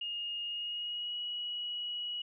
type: tone with pitch glide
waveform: sine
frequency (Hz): 2848 to 2916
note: F7 to F#7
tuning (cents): +33 to -26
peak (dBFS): -35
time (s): 0.01-2.22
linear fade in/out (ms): 5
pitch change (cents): +41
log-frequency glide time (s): 0.44-1.17
effects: none